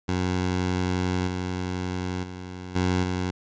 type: tone with level steps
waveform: 15% pulse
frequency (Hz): 91.3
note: F#2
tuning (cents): -23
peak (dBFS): -17 / -21 / -29 / -15 / -19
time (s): 0.08-3.31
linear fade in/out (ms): 10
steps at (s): 1.27 / 2.23 / 2.75 / 3.03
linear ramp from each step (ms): 10
effects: resampled to 16000 Hz